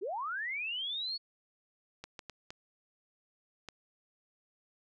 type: linear sweep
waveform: sine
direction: up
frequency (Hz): 329.6 to 4435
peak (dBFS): -34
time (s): 0.01-1.18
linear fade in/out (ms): 20
type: clicks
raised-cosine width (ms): 0.2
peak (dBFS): -26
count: 5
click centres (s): 2.04 / 2.192 / 2.297 / 2.505 / 3.687
effects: none